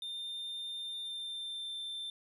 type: tone with pitch glide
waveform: triangle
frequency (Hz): 3610 to 3564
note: A7 to A7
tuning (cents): +44 to +22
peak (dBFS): -37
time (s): 0.02-2.1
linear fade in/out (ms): 2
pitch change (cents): -22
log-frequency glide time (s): 0.78-1.78
effects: none